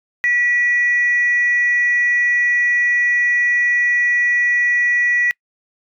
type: tone pair together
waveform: sine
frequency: 1940.7 / 2447 Hz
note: B6 / D#7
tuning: -31 / -29 cents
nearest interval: major third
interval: 402 cents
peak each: -13 / -24 dBFS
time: 0.24-5.31 s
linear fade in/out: 0 ms
effects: noise-tail reverb RT60 0.1 s tail -26 dB re dry + tanh soft clip ceiling -7 dBFS